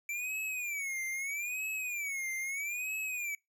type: tone with vibrato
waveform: square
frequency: 2324 Hz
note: D7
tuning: 19 cents flat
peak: -35 dBFS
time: 0.09-3.35 s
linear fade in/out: 2 ms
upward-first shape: sine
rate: 0.78 Hz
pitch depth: 180 cents each way
effects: noise-tail reverb RT60 0.2 s tail -24 dB re dry